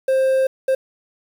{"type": "tone bursts at uneven times", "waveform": "triangle", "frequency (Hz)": 528, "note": "C5", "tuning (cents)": 16, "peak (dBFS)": -12, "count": 2, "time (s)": [[0.08, 0.47], [0.68, 0.75]], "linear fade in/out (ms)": 5, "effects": ["7-bit"]}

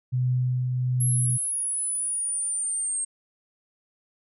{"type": "tone with tremolo", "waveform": "sine", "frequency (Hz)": 126.1, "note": "B2", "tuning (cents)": 36, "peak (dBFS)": -20, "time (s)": [0.12, 1.38], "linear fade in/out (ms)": 20, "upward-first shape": "triangle", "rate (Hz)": 1.3, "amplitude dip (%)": 35}
{"type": "linear sweep", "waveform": "sine", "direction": "down", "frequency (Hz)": [11170, 8460], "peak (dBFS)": -25, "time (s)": [1, 3.05], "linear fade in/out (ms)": 10}
{"effects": []}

